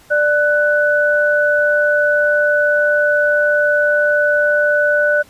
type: tone pair together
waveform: sine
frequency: 591 / 1489.2 Hz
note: D5 / F#6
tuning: +11 / +11 cents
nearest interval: octave + major third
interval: 1600 cents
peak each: -14 dBFS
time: 0.1-5.23 s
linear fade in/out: 20 ms
effects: pink hiss -47 dBFS RMS until 5.29 s + resampled to 32000 Hz